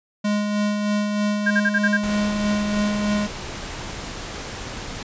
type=tone with tremolo; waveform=square; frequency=207.7 Hz; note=G#3; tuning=in tune; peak=-19 dBFS; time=0.24-3.27 s; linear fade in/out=10 ms; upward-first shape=sine; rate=3.2 Hz; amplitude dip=35%
type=tone bursts; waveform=sine; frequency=1606 Hz; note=G6; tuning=41 cents sharp; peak=-16 dBFS; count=6; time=1.46-1.973 s; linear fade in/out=10 ms; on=48 ms; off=45 ms
type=noise; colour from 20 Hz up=pink; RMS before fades=-32 dBFS; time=2.03-5.03 s; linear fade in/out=5 ms
effects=resampled to 16000 Hz